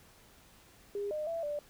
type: tone with pitch steps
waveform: sine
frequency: 405.9 / 609 / 666 / 588 Hz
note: G#4 / D#5 / E5 / D5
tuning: -40 / -37 / +18 / +2 cents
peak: -33 dBFS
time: 0.95-1.59 s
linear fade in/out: 2 ms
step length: 160 ms
effects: pink hiss -60 dBFS RMS until 1.69 s